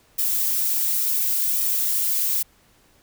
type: noise with flanger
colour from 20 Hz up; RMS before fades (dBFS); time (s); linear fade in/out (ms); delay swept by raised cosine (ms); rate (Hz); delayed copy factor
violet; -22; 0.18-2.43; 10; 1.6 to 6.7; 0.7; +0.7
effects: pink hiss -58 dBFS RMS until 3.02 s